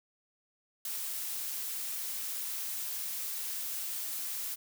blue noise with ADSR envelope, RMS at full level -34 dBFS, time 0.85-4.56 s, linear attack 4 ms, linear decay 3 ms, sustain -3 dB, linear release 24 ms, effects none

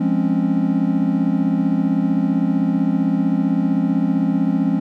triangle chord, Db major seventh, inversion first, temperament equal, 174.61 / 207.7 / 261.6 / 277.2 Hz, F3 / Ab3 / C4 / Db4, 0 / 0 / 0 / 0 cents, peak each -19 dBFS, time 0-4.8 s, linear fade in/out 10 ms, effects none

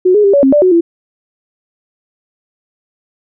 sine tone with pitch steps, 367.1 / 417.8 / 397.5 / 565 / 268 / 589 / 368.7 / 337.8 Hz, F#4 / G#4 / G4 / C#5 / C4 / D5 / F#4 / E4, -14 / +10 / +24 / +33 / +42 / +5 / -6 / +42 cents, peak -5 dBFS, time 0.05-0.81 s, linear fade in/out 10 ms, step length 95 ms, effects none

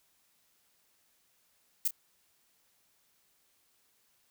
violet noise with echo, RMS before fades -28 dBFS, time 1.85-1.88 s, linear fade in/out 5 ms, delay 30 ms, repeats 1, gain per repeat -13 dB, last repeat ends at 1.91 s, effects white hiss -71 dBFS RMS until 4.3 s

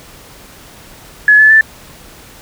sine tone with pitch steps, 1700 / 1730.7 / 1762 Hz, G#6 / A6 / A6, +40 / -29 / +2 cents, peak -3 dBFS, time 1.28-1.61 s, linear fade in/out 2 ms, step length 110 ms, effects pink hiss -38 dBFS RMS until 2.41 s

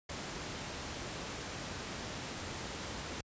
pink noise, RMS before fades -41 dBFS, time 0.09-3.21 s, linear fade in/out 5 ms, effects high-pass 60 Hz 12 dB/octave + resampled to 16000 Hz

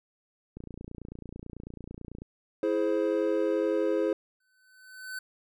click train, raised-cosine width 3 ms, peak -28 dBFS, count 49, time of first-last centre 0.57-2.219 s, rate 29.1 Hz
triangle chord, E augmented, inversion none, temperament equal with one note detuned, 329.6 / 421.3 / 523.3 Hz, E4 / G#4 / B#4, 0 / +25 / 0 cents, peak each -27 dBFS, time 2.63-4.13 s, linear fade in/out 2 ms
square tone with exponential growth, 1515 Hz, F#6, 40 cents sharp, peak -34 dBFS, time 4.4-5.19 s, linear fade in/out 5 ms, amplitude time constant 170 ms
effects none

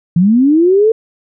sine linear sweep, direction up, 162.3 to 454.2 Hz, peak -6 dBFS, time 0.16-0.92 s, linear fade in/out 5 ms, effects none

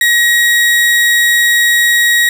35% pulse tone, 1898 Hz, A#6, 31 cents sharp, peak -6 dBFS, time 0.01-2.29 s, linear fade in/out 2 ms, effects none

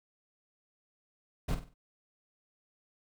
brown noise with echo, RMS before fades -30 dBFS, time 1.48-1.55 s, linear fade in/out 10 ms, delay 48 ms, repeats 4, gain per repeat -9 dB, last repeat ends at 1.742 s, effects none

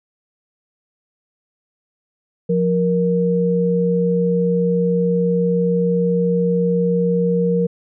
sine tone pair together, 176.29 / 469.7 Hz, F3 / A#4, +17 / +13 cents, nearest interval octave + perfect fourth, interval 1696 cents, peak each -17 dBFS, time 2.49-7.67 s, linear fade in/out 10 ms, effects none

